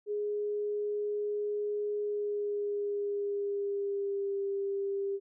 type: tone with pitch glide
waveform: sine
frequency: 415.3 to 396.3 Hz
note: G#4 to G4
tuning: 0 to +19 cents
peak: -30 dBFS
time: 0.06-5.2 s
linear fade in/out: 50 ms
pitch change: -81 cents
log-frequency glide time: 2-4.42 s
effects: none